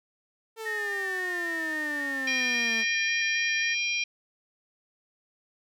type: exponential sweep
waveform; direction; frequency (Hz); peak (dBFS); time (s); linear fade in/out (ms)
sawtooth; down; 450.7 to 220; -31; 0.56-2.85; 50
type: tone with vibrato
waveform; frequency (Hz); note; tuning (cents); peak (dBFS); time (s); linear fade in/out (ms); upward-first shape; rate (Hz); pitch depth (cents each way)
sine; 1819; A#6; -43; -29; 0.65-3.75; 20; square; 3.7; 16
type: harmonic tone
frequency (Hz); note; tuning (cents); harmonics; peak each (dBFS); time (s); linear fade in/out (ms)
801; G5; +37; 3 / 4 / 5 / 6 / 7; -27 / -35 / -39 / -41 / -35; 2.27-4.04; 5
effects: none